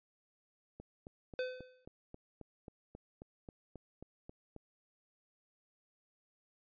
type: click train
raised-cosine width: 2 ms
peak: -35 dBFS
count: 15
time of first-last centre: 0.8-4.563 s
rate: 3.72 Hz
type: tone with exponential decay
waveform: square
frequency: 508 Hz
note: B4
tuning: 49 cents sharp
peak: -33 dBFS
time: 1.39-1.85 s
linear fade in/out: 1 ms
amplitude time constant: 100 ms
effects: resampled to 11025 Hz